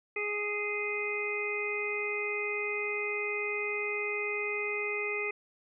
harmonic tone, 415.3 Hz, G#4, in tune, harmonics 1 / 2 / 3 / 5 / 6, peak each -35 / -47 / -43 / -35 / -35 dBFS, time 0.16-5.31 s, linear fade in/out 5 ms, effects none

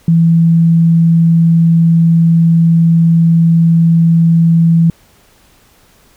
sine tone, 166 Hz, E3, 12 cents sharp, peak -5 dBFS, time 0.08-4.9 s, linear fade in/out 2 ms, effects pink hiss -48 dBFS RMS until 6.16 s

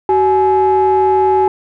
triangle ring-modulated tone, 233.1 Hz, A#3, in tune, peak -3 dBFS, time 0.09-1.48 s, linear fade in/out 2 ms, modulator 612 Hz, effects tanh soft clip ceiling -2 dBFS

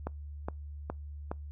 click train, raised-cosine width 1 ms, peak -20 dBFS, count 4, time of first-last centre 0.07-1.315 s, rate 2.41 Hz, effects noise-tail reverb RT60 0.2 s tail -26 dB re dry + added 73 Hz sine -40 dBFS peak until 1.51 s

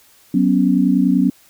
sine chord, F# suspended fourth, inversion none, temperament equal with one note detuned, 186.71 / 246.9 / 277.2 Hz, F#3 / B3 / C#4, +16 / 0 / 0 cents, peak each -16 dBFS, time 0.34-1.3 s, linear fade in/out 5 ms, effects white hiss -51 dBFS RMS until 1.49 s

